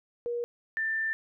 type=tone pair in turn; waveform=sine; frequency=476.7 / 1781.2 Hz; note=A#4 / A6; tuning=+39 / +21 cents; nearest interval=octave + major seventh; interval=2282 cents; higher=second; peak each=-29 / -27 dBFS; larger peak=second; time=0.26-0.44 / 0.77-1.13 s; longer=second; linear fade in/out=0 ms; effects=none